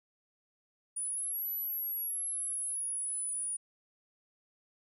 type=linear two-way sweep; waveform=sine; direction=up then down; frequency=9610 to 11940 to 9610 Hz; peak=-33 dBFS; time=0.96-3.57 s; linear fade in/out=10 ms; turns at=1.49 s; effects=none